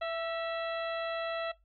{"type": "harmonic tone with a mistuned harmonic", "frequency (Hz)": 664, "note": "E5", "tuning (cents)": 12, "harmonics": [1, 2, 3, 4, 5, 6], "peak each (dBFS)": [-33, -39, -43, -45, -47, -49], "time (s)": [0.01, 1.52], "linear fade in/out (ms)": 10, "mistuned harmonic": 3, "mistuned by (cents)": -42, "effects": ["noise-tail reverb RT60 0.2 s tail -21 dB re dry", "added 50 Hz sine -64 dBFS peak until 1.64 s"]}